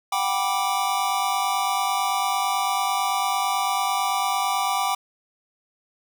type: chord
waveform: square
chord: G major seventh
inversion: third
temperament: just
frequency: 735 / 784 / 980 / 1176 Hz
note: F#5 / G5 / B5 / D6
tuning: -12 / 0 / -14 / +2 cents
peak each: -31 / -26 / -29 / -27 dBFS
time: 0.12-4.95 s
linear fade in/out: 5 ms
effects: none